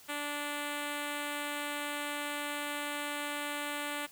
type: tone with notch filter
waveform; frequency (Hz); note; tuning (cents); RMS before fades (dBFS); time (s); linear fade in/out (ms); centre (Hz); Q
5% pulse; 291.9; D4; -10; -37; 0.08-4.07; 20; 4900; 1.9
effects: white hiss -56 dBFS RMS until 4.11 s + high-pass 60 Hz 12 dB/octave

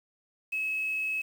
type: tone with quantisation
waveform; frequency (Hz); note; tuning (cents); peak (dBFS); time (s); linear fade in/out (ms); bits
sine; 2576; E7; -41; -28; 0.52-1.22; 10; 8
effects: none

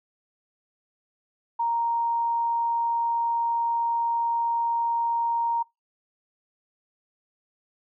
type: tone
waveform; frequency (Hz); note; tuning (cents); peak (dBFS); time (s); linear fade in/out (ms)
sine; 932.3; A#5; 0; -22; 1.59-5.63; 10
effects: noise-tail reverb RT60 0.2 s tail -25 dB re dry

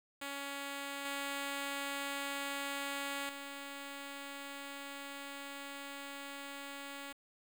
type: tone with level steps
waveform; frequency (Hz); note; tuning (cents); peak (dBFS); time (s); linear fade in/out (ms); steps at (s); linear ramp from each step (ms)
5% pulse; 279.9; C#4; +17; -29 / -26 / -33; 0.21-7.13; 10; 1.05 / 3.29; 2
effects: 10-bit

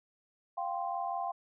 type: chord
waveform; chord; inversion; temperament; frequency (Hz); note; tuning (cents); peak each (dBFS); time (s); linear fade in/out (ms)
sine; F suspended second; none; equal; 698.5 / 784 / 1046.5; F5 / G5 / C6; 0 / 0 / 0; -36 / -36 / -39; 0.57-1.32; 10
effects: none

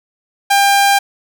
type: tone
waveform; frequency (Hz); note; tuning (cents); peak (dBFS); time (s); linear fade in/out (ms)
sawtooth; 798; G5; +31; -5; 0.5-0.99; 10
effects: none

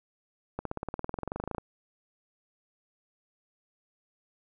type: accelerating click train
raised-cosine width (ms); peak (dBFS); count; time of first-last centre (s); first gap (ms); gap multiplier
1; -19; 22; 0.59-1.582; 63; 0.97
effects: none

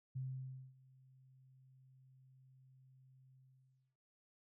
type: tone with ADSR envelope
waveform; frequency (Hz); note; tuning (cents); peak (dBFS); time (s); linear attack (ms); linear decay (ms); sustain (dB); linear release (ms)
sine; 130.81; C3; 0; -39; 0.15-3.97; 14; 570; -24; 610
effects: noise-tail reverb RT60 0.1 s tail -18 dB re dry

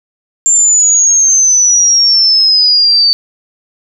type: exponential sweep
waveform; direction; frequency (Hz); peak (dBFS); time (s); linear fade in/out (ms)
sine; down; 7340 to 4550; -5; 0.46-3.13; 0
effects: none

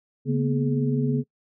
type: tone cluster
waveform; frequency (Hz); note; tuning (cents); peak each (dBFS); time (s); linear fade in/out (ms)
sine; 139.7 / 226.3 / 245.2 / 421.3; C#3 / A3 / B3 / G#4; +14 / +49 / -12 / +25; -23 / -31 / -25 / -30; 0.25-1.24; 50
effects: noise-tail reverb RT60 0.1 s tail -24 dB re dry

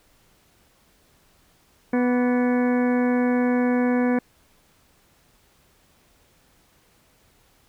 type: harmonic tone with a mistuned harmonic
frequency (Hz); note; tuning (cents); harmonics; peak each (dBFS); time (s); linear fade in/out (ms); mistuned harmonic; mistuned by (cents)
246.9; B3; 0; 1 / 2 / 3 / 4 / 5 / 6 / 7 / 8 / 9; -19 / -25 / -32 / -35 / -41 / -37 / -35 / -45 / -38; 1.93-4.19; 5; 5; -100
effects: pink hiss -60 dBFS RMS until 7.68 s

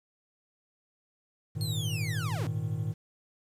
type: chord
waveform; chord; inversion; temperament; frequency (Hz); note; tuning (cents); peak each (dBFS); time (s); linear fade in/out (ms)
triangle; Ab suspended second; none; equal; 103.83 / 116.54 / 155.56; Ab2 / Bb2 / Eb3; 0 / 0 / 0; -32; 1.55-2.94; 20
type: linear sweep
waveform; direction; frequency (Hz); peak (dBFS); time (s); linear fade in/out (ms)
sawtooth; down; 4325 to 207.7; -33; 1.61-2.47; 0
effects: resampled to 32000 Hz + 10-bit

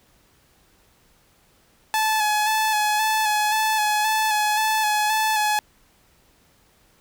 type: tone with vibrato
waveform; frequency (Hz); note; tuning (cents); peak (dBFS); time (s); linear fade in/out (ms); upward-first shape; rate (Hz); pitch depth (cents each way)
sawtooth; 858; A5; -44; -15; 1.94-5.59; 0; square; 1.9; 25
effects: pink hiss -59 dBFS RMS until 7 s

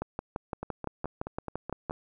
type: two click trains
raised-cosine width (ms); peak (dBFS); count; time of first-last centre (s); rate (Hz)
1; -21 / -18; 7 / 12; 0.63-1.909 / 0.02-1.897; 4.69 / 5.86
effects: none

